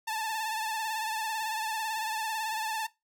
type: tone with vibrato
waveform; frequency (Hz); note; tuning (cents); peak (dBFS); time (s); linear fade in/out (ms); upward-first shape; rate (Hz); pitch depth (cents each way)
sawtooth; 880; A5; 0; -27; 0.07-2.87; 10; triangle; 18; 64
effects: noise-tail reverb RT60 0.2 s tail -19 dB re dry